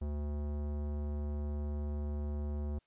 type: tone with tanh clipping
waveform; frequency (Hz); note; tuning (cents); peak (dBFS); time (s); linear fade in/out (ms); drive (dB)
sine; 73.42; D2; 0; -36; 0.01-2.79; 10; 18
effects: white hiss -75 dBFS RMS until 2.86 s + resampled to 8000 Hz